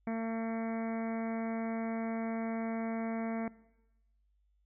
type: harmonic tone with a mistuned harmonic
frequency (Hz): 226.3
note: A3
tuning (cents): +49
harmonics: 1 / 2 / 3 / 4 / 5 / 6 / 7 / 8 / 9 / 10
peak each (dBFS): -33 / -43 / -41 / -48 / -51 / -53 / -54 / -54 / -53 / -52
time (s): 0.07-3.48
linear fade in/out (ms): 2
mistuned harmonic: 10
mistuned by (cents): -19
effects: noise-tail reverb RT60 1.0 s tail -20 dB re dry + added 50 Hz sine -69 dBFS peak until 4.65 s